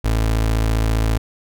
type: tone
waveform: 30% pulse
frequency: 55 Hz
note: A1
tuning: in tune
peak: -13 dBFS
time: 0.04-1.18 s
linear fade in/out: 10 ms
effects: none